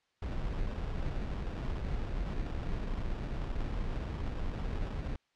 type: noise with sample-and-hold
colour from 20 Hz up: brown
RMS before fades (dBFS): -35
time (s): 0.22-5.16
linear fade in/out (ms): 5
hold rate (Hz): 2100
effects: white hiss -75 dBFS RMS until 5.35 s + low-pass 4000 Hz 12 dB/octave